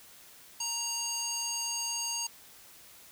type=tone with band-pass filter; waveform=square; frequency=932.3 Hz; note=A#5; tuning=in tune; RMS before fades=-34 dBFS; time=0.6-2.27 s; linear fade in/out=5 ms; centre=6400 Hz; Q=2.4; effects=white hiss -54 dBFS RMS until 3.11 s